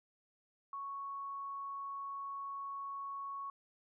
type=tone; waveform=sine; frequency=1108.7 Hz; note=C#6; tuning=in tune; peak=-40 dBFS; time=0.73-3.5 s; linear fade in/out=2 ms; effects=none